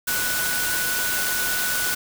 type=tone in noise; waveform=sine; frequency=1480 Hz; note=F#6; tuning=in tune; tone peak=-26 dBFS; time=0.07-1.95 s; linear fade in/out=10 ms; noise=white; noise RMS=-25 dBFS; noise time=0.07-1.95 s; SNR=-4 dB; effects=none